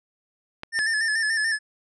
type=clicks; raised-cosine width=0.3 ms; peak=-17 dBFS; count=2; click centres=0.634 / 0.79 s
type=tone with vibrato; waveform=square; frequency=1760 Hz; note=A6; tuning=in tune; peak=-22 dBFS; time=0.72-1.59 s; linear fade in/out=50 ms; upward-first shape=square; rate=6.9 Hz; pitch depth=45 cents each way
effects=resampled to 22050 Hz